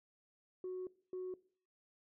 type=tone bursts at uneven times; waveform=sine; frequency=368.6 Hz; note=F#4; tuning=7 cents flat; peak=-38 dBFS; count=2; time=0.64-0.87 / 1.13-1.34 s; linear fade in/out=2 ms; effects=noise-tail reverb RT60 0.5 s tail -21 dB re dry + tanh soft clip ceiling -37 dBFS